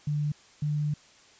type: tone pair in turn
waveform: sine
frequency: 148.1 / 148.89 Hz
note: D3 / D3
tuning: +15 / +24 cents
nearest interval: unison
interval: 9 cents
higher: second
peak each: -25 dBFS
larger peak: neither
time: 0.07-0.32 / 0.62-0.94 s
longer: second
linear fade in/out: 5 ms
effects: white hiss -56 dBFS RMS until 1.39 s + resampled to 16000 Hz

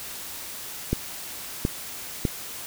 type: clicks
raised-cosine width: 3 ms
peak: -9 dBFS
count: 3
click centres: 0.93 / 1.651 / 2.252 s
effects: white hiss -37 dBFS RMS until 2.66 s

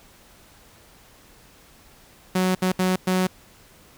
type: tone bursts at uneven times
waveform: sawtooth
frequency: 185 Hz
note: F#3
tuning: in tune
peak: -15 dBFS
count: 4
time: 2.35-2.55 / 2.62-2.72 / 2.79-2.96 / 3.07-3.27 s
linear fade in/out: 5 ms
effects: pink hiss -52 dBFS RMS until 3.97 s

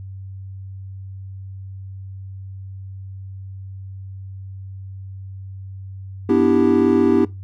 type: chord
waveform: triangle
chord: E minor seventh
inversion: second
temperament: equal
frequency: 246.9 / 293.7 / 329.6 / 392 Hz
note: B3 / D4 / E4 / G4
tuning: 0 / 0 / 0 / 0 cents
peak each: -16 dBFS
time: 6.29-7.25 s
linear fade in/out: 5 ms
effects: noise-tail reverb RT60 0.2 s tail -19 dB re dry + added 96 Hz sine -31 dBFS peak until 7.43 s

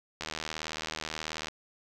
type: click train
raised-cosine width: 0.2 ms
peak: -17 dBFS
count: 101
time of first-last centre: 0.21-1.484 s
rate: 78.5 Hz
effects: none

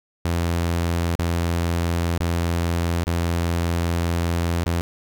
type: tone with dropouts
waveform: sawtooth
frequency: 85 Hz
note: F2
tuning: 46 cents flat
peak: -16 dBFS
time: 0.25-4.81 s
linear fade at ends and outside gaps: 0 ms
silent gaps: 1.153-1.191 / 2.179-2.203 / 3.04-3.069 / 4.64-4.661 s
effects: none

